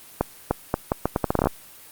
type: accelerating click train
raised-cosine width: 1 ms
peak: -5 dBFS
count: 14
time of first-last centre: 0.21-1.471 s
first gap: 300 ms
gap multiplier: 0.77
effects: white hiss -46 dBFS RMS until 1.91 s + Opus 32 kbps